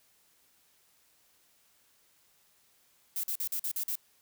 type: noise bursts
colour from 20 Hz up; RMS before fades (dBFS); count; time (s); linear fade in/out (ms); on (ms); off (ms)
violet; -33; 7; 3.16-3.955; 2; 75; 45
effects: white hiss -67 dBFS RMS until 4.21 s